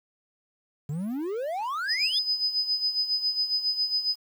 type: exponential sweep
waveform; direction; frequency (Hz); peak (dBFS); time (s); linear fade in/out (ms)
triangle; up; 138.59 to 3644; -26; 0.89-2.19; 5
type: tone with tremolo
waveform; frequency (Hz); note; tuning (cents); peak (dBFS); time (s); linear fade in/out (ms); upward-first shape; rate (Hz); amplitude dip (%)
sine; 5010; D#8; +11; -21; 1.87-4.16; 50; sine; 7.3; 70
effects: tanh soft clip ceiling -13 dBFS + 9-bit